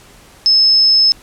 sine tone, 5210 Hz, E8, 21 cents flat, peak -7 dBFS, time 0.46-1.12 s, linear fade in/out 0 ms, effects pink hiss -43 dBFS RMS until 1.22 s + low-pass 12000 Hz 12 dB/octave

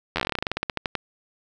slowing click train, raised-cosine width 0.3 ms, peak -8 dBFS, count 21, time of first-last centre 0.16-0.953 s, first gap 11 ms, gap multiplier 1.12, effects 8-bit

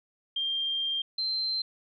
sine tone pair in turn, 3188 / 4118 Hz, G7 / C8, +28 / -28 cents, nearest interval major third, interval 444 cents, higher second, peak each -27 dBFS, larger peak neither, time 0.36-1.02 / 1.18-1.62 s, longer first, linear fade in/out 5 ms, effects none

